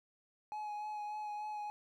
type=tone with vibrato; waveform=triangle; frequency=842 Hz; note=G#5; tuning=24 cents sharp; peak=-37 dBFS; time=0.52-1.7 s; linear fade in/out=0 ms; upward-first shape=sine; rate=3.4 Hz; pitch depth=18 cents each way; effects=none